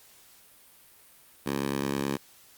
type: tone with high-pass filter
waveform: 10% pulse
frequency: 69.3 Hz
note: C#2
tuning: in tune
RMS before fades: -30 dBFS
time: 1.46-2.17 s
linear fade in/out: 5 ms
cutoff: 200 Hz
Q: 0.93
effects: white hiss -56 dBFS RMS until 2.57 s + Opus 48 kbps